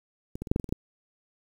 clicks, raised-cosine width 3 ms, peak -23 / -21 / -25 / -9 / -10 / -20 / -23 / -26 / -13 dBFS, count 9, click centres 0.355 / 0.42 / 0.472 / 0.515 / 0.561 / 0.598 / 0.643 / 0.691 / 0.725 s, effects 8-bit

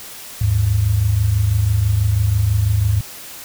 sine tone pair together, 78.41 / 104.5 Hz, D#2 / G#2, +14 / +11 cents, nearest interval perfect fourth, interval 497 cents, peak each -19 / -14 dBFS, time 0.41-3.01 s, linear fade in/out 5 ms, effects white hiss -35 dBFS RMS until 3.44 s

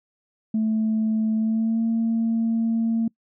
sine tone with pitch glide, 219.3 to 227.3 Hz, A3 to A#3, -6 to -43 cents, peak -18 dBFS, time 0.54-3.08 s, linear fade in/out 5 ms, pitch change +63 cents, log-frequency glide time 1.36-1.83 s, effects noise-tail reverb RT60 0.1 s tail -26 dB re dry + tanh soft clip ceiling -16 dBFS

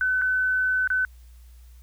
sine tone with dropouts, 1512 Hz, F#6, 37 cents sharp, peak -20 dBFS, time 0.01-1.05 s, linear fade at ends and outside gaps 1 ms, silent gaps 0.215-0.219 / 0.875-0.902 s, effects added 60 Hz sine -45 dBFS peak until 1.82 s + white hiss -62 dBFS RMS until 1.82 s

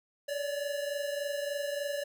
square tone pair together, 569 / 592.4 Hz, C#5 / D5, +45 / +15 cents, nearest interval minor second, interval 70 cents, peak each -34 / -39 dBFS, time 0.28-2.04 s, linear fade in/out 10 ms, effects none

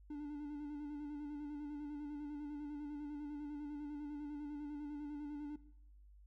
triangle tone with vibrato, 293.7 Hz, D4, in tune, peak -40 dBFS, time 0.1-5.56 s, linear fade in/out 5 ms, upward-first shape square, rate 10 Hz, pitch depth 31 cents each way, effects noise-tail reverb RT60 0.8 s tail -18 dB re dry + added 50 Hz sine -58 dBFS peak until 6.26 s

